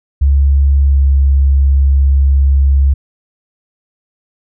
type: tone with pitch glide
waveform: sine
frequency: 69.5 to 68.62 Hz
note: C#2 to C#2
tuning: +5 to -17 cents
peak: -6 dBFS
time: 0.21-2.94 s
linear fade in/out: 10 ms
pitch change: -22 cents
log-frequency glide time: 0.87-1 s
effects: none